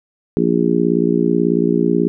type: harmonic tone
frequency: 58.27 Hz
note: A#1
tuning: in tune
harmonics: 3 / 4 / 5 / 6 / 7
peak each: -19 / -19 / -19 / -19 / -19 dBFS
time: 0.37-2.08 s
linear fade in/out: 0 ms
effects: none